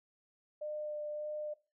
sine tone with vibrato, 601 Hz, D5, 40 cents sharp, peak -37 dBFS, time 0.61-1.54 s, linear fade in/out 10 ms, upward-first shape sine, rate 1.7 Hz, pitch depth 10 cents each way, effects noise-tail reverb RT60 0.3 s tail -18 dB re dry

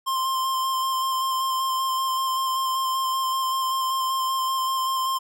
square tone with vibrato, 1052 Hz, C6, 9 cents sharp, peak -23 dBFS, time 0.06-5.19 s, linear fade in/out 20 ms, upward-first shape square, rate 5.2 Hz, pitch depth 13 cents each way, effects none

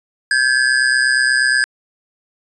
square ring-modulated tone, 1642 Hz, G#6, 20 cents flat, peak -10 dBFS, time 0.31-1.64 s, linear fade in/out 0 ms, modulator 64.2 Hz, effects resampled to 22050 Hz

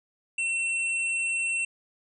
square tone, 2705 Hz, E7, 44 cents sharp, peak -26 dBFS, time 0.38-1.65 s, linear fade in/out 5 ms, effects resampled to 22050 Hz

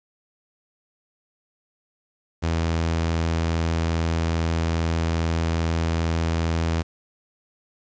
sawtooth tone, 82.41 Hz, E2, in tune, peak -17 dBFS, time 2.42-6.83 s, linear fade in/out 20 ms, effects resampled to 16000 Hz + 8-bit

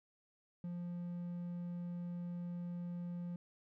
triangle tone, 174.8 Hz, F3, 2 cents sharp, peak -38 dBFS, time 0.64-3.36 s, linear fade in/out 2 ms, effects none

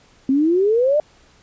sine exponential sweep, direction up, 259.4 to 620 Hz, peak -13 dBFS, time 0.29-1 s, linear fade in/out 2 ms, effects pink hiss -53 dBFS RMS until 1.42 s + resampled to 16000 Hz

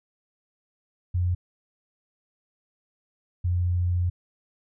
sine tone pair in turn, 89.1 / 88.62 Hz, F2 / F2, +35 / +26 cents, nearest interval unison, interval 9 cents, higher first, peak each -21 dBFS, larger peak neither, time 1.14-1.35 / 3.44-4.1 s, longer second, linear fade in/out 10 ms, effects none

